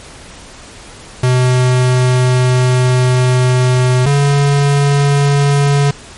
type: tone pair in turn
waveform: square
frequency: 126.5 / 141.99 Hz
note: B2 / C#3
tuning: +42 / +42 cents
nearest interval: major second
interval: 200 cents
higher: second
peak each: -9 dBFS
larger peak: neither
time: 1.23-4.06 / 4.06-5.91 s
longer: first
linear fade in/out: 5 ms
effects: pink hiss -35 dBFS RMS until 6.17 s + MP3 48 kbps

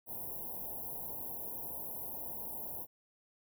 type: band-stop noise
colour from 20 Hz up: white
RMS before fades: -42 dBFS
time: 0.06-2.87 s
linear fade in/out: 50 ms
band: 980 to 11000 Hz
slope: 96 dB/octave
effects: none

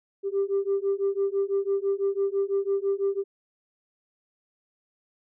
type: beating tone pair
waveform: sine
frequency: 392 / 398 Hz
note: G4 / G4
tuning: 0 / +26 cents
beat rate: 6 Hz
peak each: -25 dBFS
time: 0.23-3.24 s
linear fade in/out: 50 ms
effects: tanh soft clip ceiling -18 dBFS

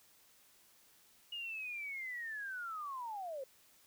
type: linear sweep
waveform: sine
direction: down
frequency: 2879 to 510 Hz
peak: -40 dBFS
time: 1.32-3.44 s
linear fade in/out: 5 ms
effects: white hiss -66 dBFS RMS until 3.86 s

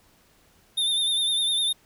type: tone with vibrato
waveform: square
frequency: 3611 Hz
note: A7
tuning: 44 cents sharp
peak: -22 dBFS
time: 0.77-1.73 s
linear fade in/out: 10 ms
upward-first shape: sine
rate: 9.9 Hz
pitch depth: 46 cents each way
effects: pink hiss -60 dBFS RMS until 1.85 s

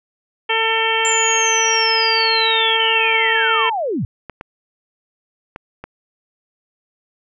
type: harmonic tone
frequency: 448.3 Hz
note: A4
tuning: 32 cents sharp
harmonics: 1 / 2 / 3 / 4 / 5 / 6 / 7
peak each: -23 / -21 / -26 / -23 / -23 / -23 / -22 dBFS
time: 0.49-3.7 s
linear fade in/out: 10 ms
type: linear sweep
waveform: sine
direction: down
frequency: 7310 to 86 Hz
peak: -18 dBFS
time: 1.05-4.05 s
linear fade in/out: 0 ms
type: clicks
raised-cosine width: 0.5 ms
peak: -16 dBFS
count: 4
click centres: 4.297 / 4.411 / 5.561 / 5.84 s
effects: none

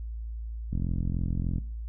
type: click train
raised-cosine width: 5 ms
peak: -18 dBFS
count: 38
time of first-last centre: 0.73-1.583 s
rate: 43.4 Hz
effects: noise-tail reverb RT60 0.5 s tail -20 dB re dry + added 56 Hz sine -33 dBFS peak until 1.88 s

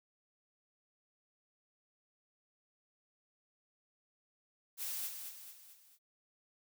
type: noise with echo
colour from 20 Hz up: blue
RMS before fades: -40 dBFS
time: 4.77-5.11 s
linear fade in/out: 50 ms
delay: 220 ms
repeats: 4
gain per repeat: -6 dB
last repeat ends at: 5.99 s
effects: none

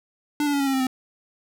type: tone with pitch steps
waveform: square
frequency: 294.8 / 288.4 / 282.1 / 276 / 270 / 264.2 / 258.4 Hz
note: D4 / D4 / C#4 / C#4 / C#4 / C4 / C4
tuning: +7 / -31 / +30 / -7 / -45 / +17 / -21 cents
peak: -21 dBFS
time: 0.4-0.869 s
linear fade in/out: 2 ms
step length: 67 ms
effects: none

